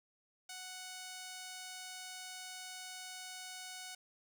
5% pulse tone, 740 Hz, F#5, in tune, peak -34 dBFS, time 0.49-3.95 s, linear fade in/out 5 ms, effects none

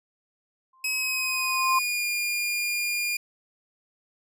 sine tone with exponential growth, 1046.5 Hz, C6, in tune, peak -18 dBFS, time 0.73-1.79 s, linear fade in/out 5 ms, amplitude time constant 230 ms
sawtooth tone with pitch glide, 2550 to 2417 Hz, D#7 to D7, +42 to +49 cents, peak -22 dBFS, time 0.84-3.17 s, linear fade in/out 5 ms, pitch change -93 cents, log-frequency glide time 1-2.07 s
effects none

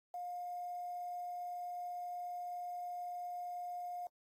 sine tone with quantisation, 711 Hz, F5, 31 cents sharp, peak -40 dBFS, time 0.14-4.07 s, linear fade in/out 2 ms, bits 10, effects AAC 48 kbps

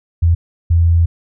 sine tone bursts at uneven times, 84.2 Hz, E2, 37 cents sharp, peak -8 dBFS, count 2, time 0.22-0.35 / 0.7-1.06 s, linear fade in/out 10 ms, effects none

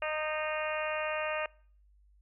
harmonic tone with a mistuned harmonic, 307.7 Hz, D#4, 19 cents flat, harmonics 2 / 3 / 4 / 5 / 6 / 7 / 8 / 9, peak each -34 / -42 / -39 / -42 / -41 / -45 / -40 / -41 dBFS, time 0.02-1.46 s, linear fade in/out 2 ms, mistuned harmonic 5, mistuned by +25 cents, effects noise-tail reverb RT60 0.5 s tail -24 dB re dry + added 50 Hz sine -60 dBFS peak until 2.21 s

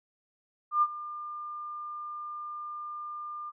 sine tone with ADSR envelope, 1200 Hz, D6, 37 cents sharp, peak -19 dBFS, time 0.71-3.52 s, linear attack 110 ms, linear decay 48 ms, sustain -17 dB, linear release 35 ms, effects none

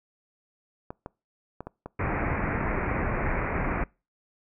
clicks, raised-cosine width 1 ms, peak -22 dBFS, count 6, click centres 0.905 / 1.061 / 1.606 / 1.67 / 1.86 / 2.246 s
pink low-pass noise, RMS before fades -28 dBFS, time 1.99-3.84 s, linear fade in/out 5 ms, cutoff 2400 Hz, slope 96 dB/octave
effects noise-tail reverb RT60 0.3 s tail -25 dB re dry

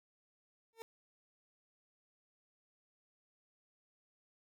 30% pulse tone with exponential growth, 453.5 Hz, A#4, 48 cents flat, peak -39 dBFS, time 0.73-0.82 s, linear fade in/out 0 ms, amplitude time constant 18 ms, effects none

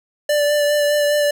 square tone with vibrato, 587.3 Hz, D5, in tune, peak -15 dBFS, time 0.29-1.31 s, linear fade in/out 5 ms, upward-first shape sine, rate 4.9 Hz, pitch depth 17 cents each way, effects none

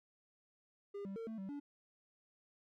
triangle tone with pitch steps, 403.2 / 195.2 / 454.6 / 222.7 / 192.8 / 287 Hz, G4 / G3 / A#4 / A3 / G3 / D4, +49 / -7 / -43 / +21 / -28 / -40 cents, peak -40 dBFS, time 0.94-1.6 s, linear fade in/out 10 ms, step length 110 ms, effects none

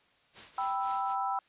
white noise with tremolo, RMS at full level -45 dBFS, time 0.33-1.16 s, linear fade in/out 50 ms, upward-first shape triangle, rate 3.9 Hz, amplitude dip 80%
sine chord, E minor, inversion first, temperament equal, 784 / 987.8 / 1318.5 Hz, G5 / B5 / E6, 0 / 0 / 0 cents, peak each -32 / -34 / -35 dBFS, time 0.58-1.39 s, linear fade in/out 2 ms
effects white hiss -66 dBFS RMS until 1.48 s + resampled to 8000 Hz

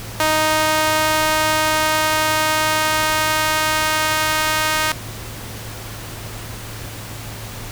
sawtooth tone with high-pass filter sweep, 311.1 Hz, D#4, in tune, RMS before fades -18 dBFS, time 0.2-4.92 s, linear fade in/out 0 ms, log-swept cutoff 750 to 1200 Hz, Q 1, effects added 109 Hz sine -33 dBFS peak until 7.71 s + pink hiss -33 dBFS RMS until 7.71 s

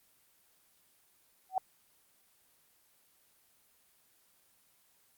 sine tone with exponential growth, 754 Hz, F#5, 32 cents sharp, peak -23 dBFS, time 1.49-1.58 s, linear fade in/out 2 ms, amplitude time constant 18 ms, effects white hiss -68 dBFS RMS until 5.17 s + Opus 24 kbps

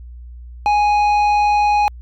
sine tone with tanh clipping, 830.6 Hz, G#5, in tune, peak -13 dBFS, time 0.66-1.88 s, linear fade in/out 0 ms, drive 9 dB, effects added 60 Hz sine -32 dBFS peak until 2.01 s + MP3 96 kbps

